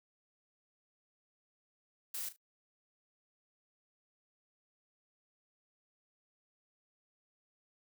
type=noise with echo; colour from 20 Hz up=blue; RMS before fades=-40 dBFS; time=2.14-2.29 s; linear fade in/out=5 ms; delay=37 ms; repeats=2; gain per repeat=-13 dB; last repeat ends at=2.364 s; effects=noise-tail reverb RT60 0.1 s tail -24 dB re dry